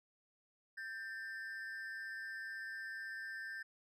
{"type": "ring-modulated tone", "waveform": "triangle", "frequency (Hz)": 1683, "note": "G#6", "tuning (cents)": 23, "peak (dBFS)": -38, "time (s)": [0.77, 3.63], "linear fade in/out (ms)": 10, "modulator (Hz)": 109, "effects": []}